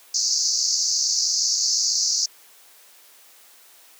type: band-pass noise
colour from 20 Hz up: white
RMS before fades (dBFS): -22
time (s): 0.14-2.26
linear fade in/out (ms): 5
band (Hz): 4500 to 6700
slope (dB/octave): 96
effects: white hiss -51 dBFS RMS until 3.99 s + high-pass 400 Hz 12 dB/octave